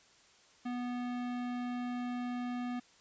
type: tone with hard clipping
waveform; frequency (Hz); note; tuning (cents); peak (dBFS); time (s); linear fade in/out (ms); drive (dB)
sine; 245.4; B3; -11; -37; 0.65-2.8; 10; 18
effects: white hiss -63 dBFS RMS until 3 s + resampled to 16000 Hz